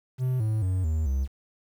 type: tone with pitch steps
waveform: triangle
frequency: 128.1 / 108.97 / 92.7 / 78.85 / 67.08 Hz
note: C3 / A2 / F#2 / D#2 / C2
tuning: -36 / -16 / +4 / +24 / +44 cents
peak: -21 dBFS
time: 0.18-1.28 s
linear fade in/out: 50 ms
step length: 220 ms
effects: 9-bit